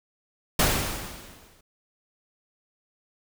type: noise with exponential decay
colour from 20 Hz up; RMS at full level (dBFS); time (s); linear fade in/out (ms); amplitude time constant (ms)
pink; -19; 0.59-1.61; 5; 220
effects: none